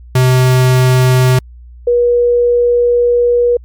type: tone pair in turn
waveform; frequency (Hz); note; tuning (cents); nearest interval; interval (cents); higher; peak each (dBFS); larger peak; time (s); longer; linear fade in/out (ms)
square / sine; 128 / 481.9; C3 / B4; -38 / -43; octave + major seventh; 2295; second; -7; neither; 0.15-1.39 / 1.87-3.57; second; 5
effects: added 60 Hz sine -32 dBFS peak until 3.64 s + MP3 96 kbps